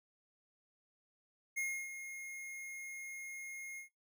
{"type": "tone with ADSR envelope", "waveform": "square", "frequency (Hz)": 2146, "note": "C7", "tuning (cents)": 43, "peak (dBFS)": -35, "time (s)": [1.56, 3.89], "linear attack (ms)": 20, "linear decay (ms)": 300, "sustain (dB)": -10, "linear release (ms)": 110, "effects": ["noise-tail reverb RT60 0.2 s tail -20 dB re dry"]}